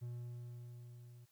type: tone with level ramp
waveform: triangle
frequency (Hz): 120.7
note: B2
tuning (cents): -39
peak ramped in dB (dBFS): -39 to -53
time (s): 0.01-1.26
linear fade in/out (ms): 20
effects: white hiss -75 dBFS RMS until 1.31 s